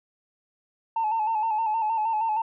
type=tone with vibrato; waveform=sine; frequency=880 Hz; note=A5; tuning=in tune; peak=-21 dBFS; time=0.96-2.42 s; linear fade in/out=5 ms; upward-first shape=square; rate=6.4 Hz; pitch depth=49 cents each way; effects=tanh soft clip ceiling -19 dBFS